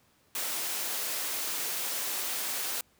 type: high-pass noise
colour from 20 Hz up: white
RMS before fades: -33 dBFS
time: 0.35-2.81 s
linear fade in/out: 2 ms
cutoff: 300 Hz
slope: 12 dB/octave
effects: pink hiss -66 dBFS RMS until 2.99 s + high-pass 60 Hz 12 dB/octave